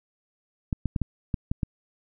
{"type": "clicks", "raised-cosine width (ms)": 5, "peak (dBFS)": -13, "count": 7, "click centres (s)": [0.728, 0.857, 0.962, 1.017, 1.342, 1.515, 1.632], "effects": []}